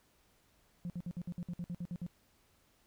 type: tone bursts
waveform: sine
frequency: 174.61 Hz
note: F3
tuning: in tune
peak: -35 dBFS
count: 12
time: 0.85-2.065 s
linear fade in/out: 0 ms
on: 49 ms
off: 57 ms
effects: tanh soft clip ceiling -34 dBFS + pink hiss -70 dBFS RMS until 2.86 s